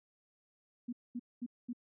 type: tone bursts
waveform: sine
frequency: 242 Hz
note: B3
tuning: 35 cents flat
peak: -36 dBFS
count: 4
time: 0.88-1.732 s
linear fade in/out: 10 ms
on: 48 ms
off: 220 ms
effects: none